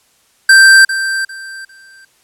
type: tone with echo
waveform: square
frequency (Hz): 1568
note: G6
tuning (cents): 0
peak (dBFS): -3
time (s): 0.49-0.85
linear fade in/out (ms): 5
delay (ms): 400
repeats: 3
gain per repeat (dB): -12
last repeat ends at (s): 2.05
effects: white hiss -54 dBFS RMS until 2.23 s + low-pass 11000 Hz 12 dB/octave